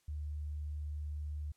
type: tone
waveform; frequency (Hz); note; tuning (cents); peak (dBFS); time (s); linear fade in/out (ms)
sine; 74.6; D2; +28; -37; 0.08-1.52; 5
effects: white hiss -75 dBFS RMS until 1.56 s + low-pass 11000 Hz 12 dB/octave